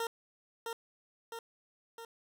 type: tone with echo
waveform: 20% pulse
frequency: 459.6 Hz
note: A#4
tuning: 25 cents flat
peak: -28 dBFS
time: 0-0.07 s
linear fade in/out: 2 ms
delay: 660 ms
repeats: 3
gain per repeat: -4 dB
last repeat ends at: 2.05 s
effects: none